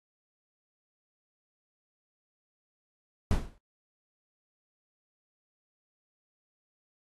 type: noise with exponential decay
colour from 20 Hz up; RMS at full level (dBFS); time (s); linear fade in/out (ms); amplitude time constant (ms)
brown; -21; 3.31-3.58; 1; 57
effects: AAC 32 kbps